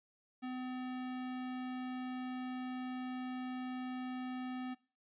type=tone; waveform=square; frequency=254.2 Hz; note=C4; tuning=50 cents flat; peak=-40 dBFS; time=0.42-4.75 s; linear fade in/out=20 ms; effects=noise-tail reverb RT60 0.4 s tail -22 dB re dry + resampled to 8000 Hz